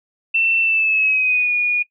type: tone with pitch glide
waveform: sine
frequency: 2684 to 2447 Hz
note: E7 to D#7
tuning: +31 to -29 cents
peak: -14 dBFS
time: 0.34-1.83 s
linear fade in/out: 10 ms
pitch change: -160 cents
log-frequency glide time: 0.61-1.53 s
effects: noise-tail reverb RT60 0.1 s tail -20 dB re dry